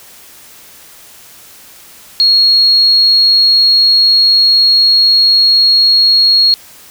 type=tone; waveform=sine; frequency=4301 Hz; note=C8; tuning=47 cents sharp; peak=-5 dBFS; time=2.2-6.54 s; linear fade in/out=0 ms; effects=white hiss -38 dBFS RMS until 6.9 s